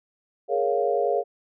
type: chord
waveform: sine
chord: Bb minor seventh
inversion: third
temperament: equal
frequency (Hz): 415.3 / 466.2 / 554.4 / 698.5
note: Ab4 / Bb4 / Db5 / F5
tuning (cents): 0 / 0 / 0 / 0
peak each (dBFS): -26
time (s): 0.48-1.24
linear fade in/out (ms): 50
effects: none

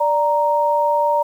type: tone pair together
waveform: sine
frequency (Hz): 587.3 / 932.3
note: D5 / A#5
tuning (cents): 0 / 0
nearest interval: minor sixth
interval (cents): 800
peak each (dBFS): -18 / -16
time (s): 0-1.23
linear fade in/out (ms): 10
effects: 8-bit

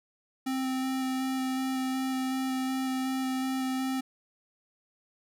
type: tone with vibrato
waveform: square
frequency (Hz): 261.6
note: C4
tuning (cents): 0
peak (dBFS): -29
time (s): 0.46-4.01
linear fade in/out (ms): 10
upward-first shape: square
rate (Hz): 2.7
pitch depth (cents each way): 8
effects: none

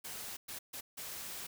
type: noise bursts at uneven times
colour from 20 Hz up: white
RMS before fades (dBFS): -44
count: 4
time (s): 0.04-0.37 / 0.48-0.59 / 0.73-0.81 / 0.97-1.47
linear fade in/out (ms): 10
effects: none

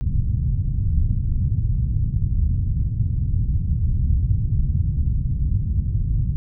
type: low-pass noise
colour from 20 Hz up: white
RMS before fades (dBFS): -20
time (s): 0.01-6.36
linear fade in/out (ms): 0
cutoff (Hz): 120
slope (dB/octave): 24
effects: none

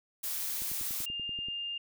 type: noise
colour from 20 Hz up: blue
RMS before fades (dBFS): -35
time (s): 0.23-1.06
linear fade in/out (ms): 10
type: click train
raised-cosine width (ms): 3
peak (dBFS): -35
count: 10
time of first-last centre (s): 0.62-1.485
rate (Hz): 10.4
type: tone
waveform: sine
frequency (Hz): 2808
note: F7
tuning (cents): +9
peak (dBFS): -34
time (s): 1.06-1.78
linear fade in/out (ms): 5
effects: none

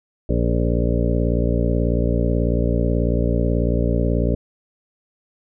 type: harmonic tone with a mistuned harmonic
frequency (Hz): 58.27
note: A#1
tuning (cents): 0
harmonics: 1 / 2 / 3 / 4 / 5 / 7 / 8 / 9 / 10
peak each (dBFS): -20 / -23 / -25 / -26 / -27 / -28 / -29 / -30 / -30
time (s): 0.29-4.35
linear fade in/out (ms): 5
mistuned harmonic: 10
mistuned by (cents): +20
effects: none

